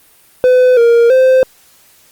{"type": "tone with pitch steps", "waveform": "triangle", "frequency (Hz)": [505, 468.4, 519], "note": ["B4", "A#4", "C5"], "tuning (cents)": [39, 8, -14], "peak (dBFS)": -3, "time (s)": [0.44, 1.43], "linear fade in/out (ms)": 0, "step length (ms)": 330, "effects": ["white hiss -47 dBFS RMS until 2.11 s", "Opus 32 kbps"]}